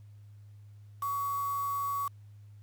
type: tone with quantisation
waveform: sine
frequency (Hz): 1127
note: C#6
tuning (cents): +28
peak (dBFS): -30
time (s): 1.02-2.08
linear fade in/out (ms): 5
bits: 7
effects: added 103 Hz sine -49 dBFS peak until 2.62 s + pink hiss -73 dBFS RMS until 2.62 s